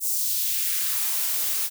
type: noise with high-pass filter sweep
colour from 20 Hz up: blue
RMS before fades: -25 dBFS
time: 0-1.7 s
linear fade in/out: 50 ms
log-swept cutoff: 7900 to 210 Hz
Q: 1.2
effects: none